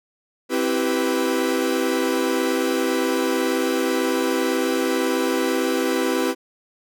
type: chord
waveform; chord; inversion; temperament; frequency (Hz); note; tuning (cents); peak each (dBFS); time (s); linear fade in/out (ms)
45% pulse; C major seventh; none; equal with one note detuned; 261.6 / 329.6 / 387.7 / 493.9; C4 / E4 / G4 / B4; 0 / 0 / -19 / 0; -25; 0.49-6.35; 50
effects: none